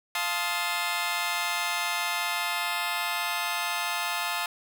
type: chord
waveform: 15% pulse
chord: F dominant seventh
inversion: none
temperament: just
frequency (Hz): 698.5 / 873.1 / 1047.7 / 1257.2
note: F5 / A5 / C6 / Eb6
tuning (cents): 0 / -14 / +2 / +18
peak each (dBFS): -27 / -26 / -27 / -27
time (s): 0.15-4.46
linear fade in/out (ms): 2
effects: none